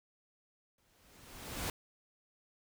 pink noise with exponential growth, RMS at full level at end -36 dBFS, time 0.78-1.7 s, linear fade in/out 2 ms, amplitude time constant 200 ms, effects none

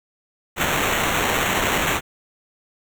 white noise with sample-and-hold, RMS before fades -21 dBFS, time 0.56-2.01 s, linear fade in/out 50 ms, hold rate 4900 Hz, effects none

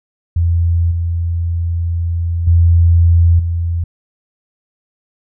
sine tone with level steps, 84.8 Hz, E2, 50 cents sharp, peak -10 / -14 / -6 / -14 dBFS, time 0.36-3.84 s, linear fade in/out 5 ms, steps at 0.91 / 2.47 / 3.39 s, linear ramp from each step 5 ms, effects none

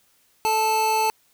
square tone pair together, 437.5 / 875.8 Hz, A4 / A5, -10 / -8 cents, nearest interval octave, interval 1202 cents, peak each -28 / -20 dBFS, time 0.45-1.1 s, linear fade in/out 0 ms, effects white hiss -62 dBFS RMS until 1.33 s

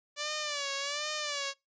5% pulse tone with vibrato, 580 Hz, D5, 22 cents flat, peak -21 dBFS, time 0.16-1.54 s, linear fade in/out 50 ms, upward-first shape sine, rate 1.3 Hz, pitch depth 86 cents each way, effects noise-tail reverb RT60 0.2 s tail -23 dB re dry + resampled to 16000 Hz

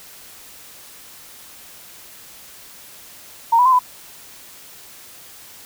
sine tone with pitch steps, 921 / 986 / 1039 / 999 Hz, A#5 / B5 / C6 / B5, -21 / -3 / -12 / +20 cents, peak -10 dBFS, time 3.52-3.792 s, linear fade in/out 10 ms, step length 68 ms, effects white hiss -42 dBFS RMS until 5.65 s

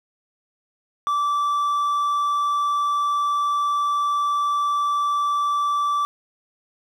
triangle tone, 1163 Hz, D6, 17 cents flat, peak -17 dBFS, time 1.07-6.05 s, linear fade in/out 0 ms, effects none

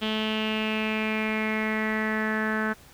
sawtooth tone with low-pass filter sweep, 217.2 Hz, A3, 22 cents flat, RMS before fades -27 dBFS, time 0.01-2.74 s, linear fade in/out 20 ms, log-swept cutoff 3200 to 1600 Hz, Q 6.1, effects pink hiss -52 dBFS RMS until 2.93 s

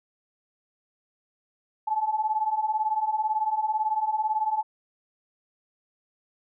sine beating tone pair, 851 / 869 Hz, G#5 / A5, +42 / -22 cents, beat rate 18 Hz, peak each -28 / -25 dBFS, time 1.87-4.63 s, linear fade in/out 10 ms, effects none

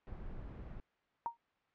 brown noise, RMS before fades -46 dBFS, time 0.07-0.8 s, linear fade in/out 0 ms
sine tone with exponential decay, 932.3 Hz, A#5, in tune, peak -30 dBFS, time 1.26-1.37 s, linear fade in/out 0 ms, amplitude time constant 22 ms
effects white hiss -75 dBFS RMS until 1.74 s + low-pass 2000 Hz 12 dB/octave

